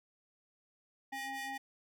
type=ring-modulated tone; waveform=40% pulse; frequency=541 Hz; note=C#5; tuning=42 cents flat; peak=-35 dBFS; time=1.12-1.58 s; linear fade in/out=10 ms; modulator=1350 Hz; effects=none